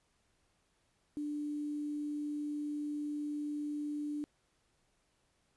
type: tone with quantisation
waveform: sine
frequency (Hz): 295.4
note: D4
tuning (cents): +10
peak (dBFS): -35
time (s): 1.17-4.24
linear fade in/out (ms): 0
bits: 10
effects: pink hiss -75 dBFS RMS until 5.56 s + resampled to 24000 Hz